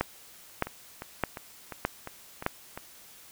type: two click trains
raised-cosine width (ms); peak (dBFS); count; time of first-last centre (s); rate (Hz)
0.5; -10 / -22; 5 / 7; 0.01-2.464 / 0.67-2.775; 1.63 / 2.85
effects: white hiss -52 dBFS RMS until 3.31 s